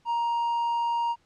triangle tone, 938 Hz, A#5, 11 cents sharp, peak -22 dBFS, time 0.05-1.16 s, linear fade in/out 50 ms, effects pink hiss -66 dBFS RMS until 1.25 s + low-pass 6000 Hz 12 dB/octave

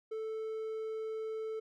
triangle tone, 440 Hz, A4, in tune, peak -34 dBFS, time 0.11-1.6 s, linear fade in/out 10 ms, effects none

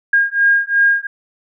sine beating tone pair, 1620 / 1622.8 Hz, G#6 / G#6, -43 / -41 cents, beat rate 2.8 Hz, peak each -14 dBFS, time 0.13-1.07 s, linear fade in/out 5 ms, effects none

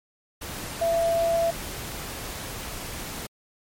sine tone in noise, 670 Hz, E5, 28 cents sharp, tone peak -20 dBFS, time 0.81-1.51 s, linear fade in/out 10 ms, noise pink, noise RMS -35 dBFS, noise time 0.41-3.27 s, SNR +12 dB, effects MP3 64 kbps

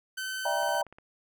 sawtooth tone, 1529 Hz, G6, 44 cents flat, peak -29 dBFS, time 0.17-0.82 s, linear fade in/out 10 ms
sine chord, E half-diminished seventh, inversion third, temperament just, 593.3 / 659.3 / 791.1 / 949.3 Hz, D5 / E5 / G5 / Bb5, +18 / 0 / +16 / +31 cents, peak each -32 dBFS, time 0.45-0.83 s, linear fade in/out 5 ms
click train, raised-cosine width 0.5 ms, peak -34 dBFS, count 7, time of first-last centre 0.63-0.985 s, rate 16.9 Hz
effects none

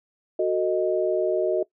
sine chord, D# diminished, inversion first, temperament equal with one note detuned, 370 / 450.3 / 622.3 Hz, F#4 / A4 / D#5, 0 / +40 / 0 cents, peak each -23 / -27 / -24 dBFS, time 0.39-1.63 s, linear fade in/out 5 ms, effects noise-tail reverb RT60 0.1 s tail -20 dB re dry

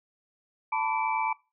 sine tone cluster, 887 / 996 / 1150 / 2323 Hz, A5 / B5 / D6 / D7, +14 / +14 / -37 / -20 cents, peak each -28 / -31 / -36 / -33 dBFS, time 0.72-1.33 s, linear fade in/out 5 ms, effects noise-tail reverb RT60 0.3 s tail -23 dB re dry

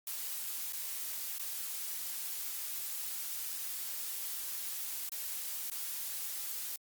blue noise with dropouts, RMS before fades -39 dBFS, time 0.07-6.76 s, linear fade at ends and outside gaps 2 ms, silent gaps 0.725-0.731 / 1.384-1.395 / 5.091-5.119 / 5.7-5.716 s, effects Opus 48 kbps

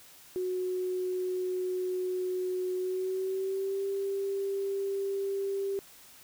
sine tone with pitch glide, 367.1 to 393.4 Hz, F#4 to G4, -14 to +6 cents, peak -29 dBFS, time 0.36-5.79 s, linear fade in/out 0 ms, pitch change +120 cents, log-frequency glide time 2.76-3.86 s, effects white hiss -54 dBFS RMS until 6.23 s

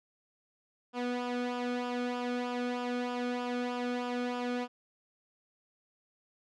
sawtooth tone with flanger, 245.5 Hz, B3, 10 cents flat, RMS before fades -34 dBFS, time 0.93-4.68 s, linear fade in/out 50 ms, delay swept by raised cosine 0.48 to 1.08 ms, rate 3.2 Hz, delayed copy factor -0.65, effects low-pass 4000 Hz 12 dB/octave

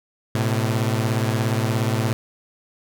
sawtooth beating tone pair, 110 / 127 Hz, A2 / B2, 0 / +49 cents, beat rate 17 Hz, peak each -17 / -20 dBFS, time 0.35-2.13 s, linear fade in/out 0 ms, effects none

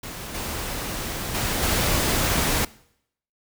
pink noise with level steps, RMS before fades -35 / -30 / -25 / -22 dBFS, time 0.03-2.65 s, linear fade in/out 5 ms, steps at 0.34 / 1.34 / 1.62 s, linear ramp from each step 10 ms, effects noise-tail reverb RT60 0.7 s tail -21 dB re dry

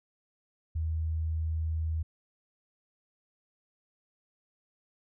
sine tone, 79.9 Hz, D#2, 47 cents sharp, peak -28 dBFS, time 0.75-2.03 s, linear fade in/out 10 ms, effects none

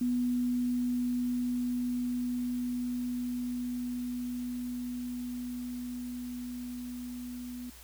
sine tone with level ramp, 246.1 Hz, B3, 6 cents flat, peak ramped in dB -26 to -38 dBFS, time 0.01-7.7 s, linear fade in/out 5 ms, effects added 60 Hz sine -53 dBFS peak until 7.83 s + white hiss -53 dBFS RMS until 7.83 s

